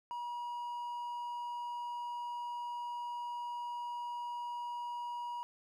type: tone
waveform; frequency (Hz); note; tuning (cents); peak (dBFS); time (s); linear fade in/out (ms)
triangle; 960; B5; -49; -36; 0.11-5.43; 0
effects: none